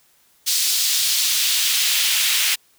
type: noise with high-pass filter sweep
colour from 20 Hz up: pink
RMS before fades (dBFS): -19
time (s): 0.46-2.56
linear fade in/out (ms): 20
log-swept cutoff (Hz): 4500 to 2600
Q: 1.4
effects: white hiss -58 dBFS RMS until 2.78 s